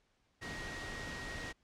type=tone in noise; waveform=sine; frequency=1886 Hz; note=A#6; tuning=20 cents sharp; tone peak=-45 dBFS; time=0.41-1.53 s; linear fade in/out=20 ms; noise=pink; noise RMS=-44 dBFS; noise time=0.41-1.53 s; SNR=-4 dB; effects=pink hiss -75 dBFS RMS until 1.63 s + low-pass 6000 Hz 12 dB/octave